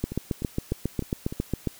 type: two click trains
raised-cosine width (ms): 3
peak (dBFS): -12 / -20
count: 13 / 5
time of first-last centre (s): 0.04-1.673 / 0.12-1.325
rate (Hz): 7.35 / 3.32
effects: white hiss -50 dBFS RMS until 1.79 s